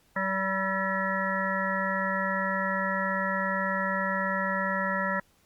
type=harmonic tone with a mistuned harmonic; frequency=191.3 Hz; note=G3; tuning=42 cents flat; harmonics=1 / 3 / 5 / 7 / 9 / 10; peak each=-33 / -33 / -33 / -33 / -33 / -33 dBFS; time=0.16-5.2 s; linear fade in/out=5 ms; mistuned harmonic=5; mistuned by=+34 cents; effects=pink hiss -65 dBFS RMS until 5.45 s + Opus 48 kbps